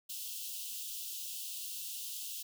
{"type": "high-pass noise", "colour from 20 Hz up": "white", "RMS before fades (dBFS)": -42, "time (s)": [0.09, 2.43], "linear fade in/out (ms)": 10, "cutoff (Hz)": 2700, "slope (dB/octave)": 96, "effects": []}